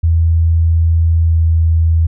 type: tone with pitch glide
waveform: sine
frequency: 82.41 to 81.79 Hz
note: E2 to E2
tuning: 0 to -13 cents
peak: -8 dBFS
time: 0.03-2.07 s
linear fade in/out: 10 ms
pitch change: -13 cents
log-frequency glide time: 1.26-1.36 s
effects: none